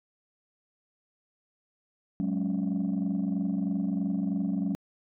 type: chord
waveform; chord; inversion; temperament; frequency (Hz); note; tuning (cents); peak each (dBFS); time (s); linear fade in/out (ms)
sine; F# suspended second; none; just; 185 / 208.1 / 277.5; F#3 / G#3 / C#4; 0 / +4 / +2; -28 / -29 / -30; 2.2-4.75; 0
effects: tanh soft clip ceiling -22 dBFS